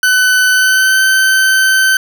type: tone with pitch glide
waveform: 40% pulse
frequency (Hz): 1506 to 1538.5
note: F#6 to G6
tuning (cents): +30 to -33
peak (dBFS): -7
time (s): 0.03-1.97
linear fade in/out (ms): 2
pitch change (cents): +37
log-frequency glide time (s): 0.51-1.01
effects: 8-bit